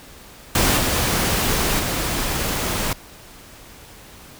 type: noise with level steps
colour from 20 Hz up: pink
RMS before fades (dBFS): -17 / -20 / -23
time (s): 0.55-2.93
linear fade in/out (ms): 2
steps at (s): 0.77 / 1.79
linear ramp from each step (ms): 10
effects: pink hiss -43 dBFS RMS until 4.39 s